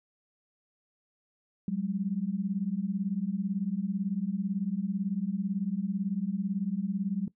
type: beating tone pair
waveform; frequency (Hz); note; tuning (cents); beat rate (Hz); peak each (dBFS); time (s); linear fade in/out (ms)
sine; 185 / 203; F#3 / G#3; 0 / -39; 18; -31; 1.68-7.28; 2
effects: noise-tail reverb RT60 0.1 s tail -19 dB re dry